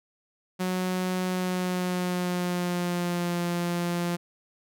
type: tone with pitch glide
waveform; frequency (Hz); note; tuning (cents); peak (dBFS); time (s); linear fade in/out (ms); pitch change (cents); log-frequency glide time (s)
sawtooth; 183.8 to 173.68; F#3 to F3; -11 to -9; -22; 0.59-4.17; 20; -98; 1.26-3.41
effects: none